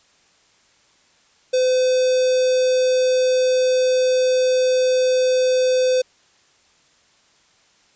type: tone with notch filter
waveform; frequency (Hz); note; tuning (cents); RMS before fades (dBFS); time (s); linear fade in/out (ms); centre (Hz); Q
square; 510; C5; -44; -17; 1.53-6.02; 10; 1800; 0.69
effects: white hiss -57 dBFS RMS until 7.95 s + resampled to 16000 Hz